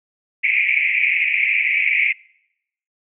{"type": "band-pass noise", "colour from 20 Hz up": "pink", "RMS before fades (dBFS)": -18, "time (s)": [0.43, 2.13], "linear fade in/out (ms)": 10, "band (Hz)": [2100, 2500], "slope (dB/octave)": 96, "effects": ["noise-tail reverb RT60 0.8 s tail -25 dB re dry"]}